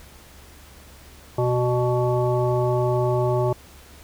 harmonic tone with a mistuned harmonic, 124.2 Hz, B2, 10 cents sharp, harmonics 1 / 3 / 5 / 7 / 9, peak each -22 / -23 / -25 / -29 / -33 dBFS, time 1.38-3.53 s, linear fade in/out 5 ms, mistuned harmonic 5, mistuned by -32 cents, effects added 71 Hz sine -48 dBFS peak until 4.03 s + pink hiss -48 dBFS RMS until 4.03 s

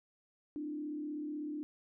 sine tone with frequency modulation, 299 Hz, D4, 31 cents sharp, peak -37 dBFS, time 0.56-1.63 s, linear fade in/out 0 ms, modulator 36.1 Hz, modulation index 0.6, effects none

